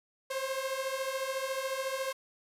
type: beating tone pair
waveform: sawtooth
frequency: 524 / 538 Hz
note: C5 / C5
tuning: +2 / +48 cents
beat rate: 14 Hz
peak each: -32 / -31 dBFS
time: 0.3-2.13 s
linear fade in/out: 10 ms
effects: resampled to 32000 Hz + 9-bit